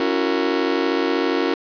40% pulse chord, F# dominant seventh, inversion second, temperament just, 277.5 / 333 / 370 / 462.5 Hz, C#4 / E4 / F#4 / A#4, +2 / +18 / 0 / -14 cents, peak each -23 dBFS, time 0-1.54 s, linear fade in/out 2 ms, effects resampled to 11025 Hz + 8-bit

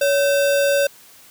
sine tone with sample-and-hold, 563 Hz, C#5, 27 cents sharp, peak -14 dBFS, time 0.01-0.87 s, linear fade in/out 5 ms, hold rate 2100 Hz, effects white hiss -47 dBFS RMS until 1.3 s + high-pass 80 Hz 12 dB/octave

